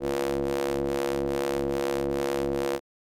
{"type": "ring-modulated tone", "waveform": "sawtooth", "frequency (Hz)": 69.3, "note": "C#2", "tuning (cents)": 0, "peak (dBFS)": -18, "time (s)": [0, 2.8], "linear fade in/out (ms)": 50, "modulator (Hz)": 417, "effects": ["MP3 96 kbps"]}